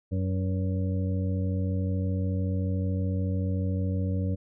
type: harmonic tone with a mistuned harmonic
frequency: 93.7 Hz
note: F#2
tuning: 22 cents sharp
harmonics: 1 / 2 / 3 / 5 / 6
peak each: -26 / -32 / -36 / -40 / -42 dBFS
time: 0.11-4.36 s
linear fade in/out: 20 ms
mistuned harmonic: 5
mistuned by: +31 cents
effects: none